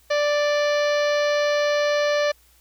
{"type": "harmonic tone with a mistuned harmonic", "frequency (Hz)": 587.3, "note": "D5", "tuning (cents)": 0, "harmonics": [1, 2, 3, 4, 5, 6, 7, 8, 9, 10], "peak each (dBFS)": [-19, -30, -28, -33, -36, -39, -35, -40, -43, -41], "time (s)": [0.1, 2.32], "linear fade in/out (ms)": 10, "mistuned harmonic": 7, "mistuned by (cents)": 20, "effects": ["added 60 Hz sine -58 dBFS peak until 2.6 s", "white hiss -58 dBFS RMS until 2.6 s"]}